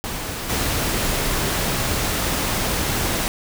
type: noise with level steps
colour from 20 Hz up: pink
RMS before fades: -28 / -22 dBFS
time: 0.04-3.28 s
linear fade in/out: 0 ms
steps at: 0.49 s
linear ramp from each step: 10 ms
effects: none